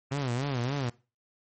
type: tone with vibrato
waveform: sawtooth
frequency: 130.81 Hz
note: C3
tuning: in tune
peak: -24 dBFS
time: 0.11-0.9 s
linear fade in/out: 10 ms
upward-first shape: sine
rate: 3.5 Hz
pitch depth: 170 cents each way
effects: noise-tail reverb RT60 0.3 s tail -19 dB re dry + MP3 32 kbps